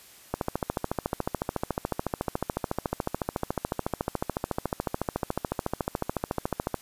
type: click train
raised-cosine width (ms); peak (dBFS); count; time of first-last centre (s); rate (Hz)
1; -12; 90; 0.34-6.743; 13.9
effects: white hiss -52 dBFS RMS until 6.81 s + resampled to 32000 Hz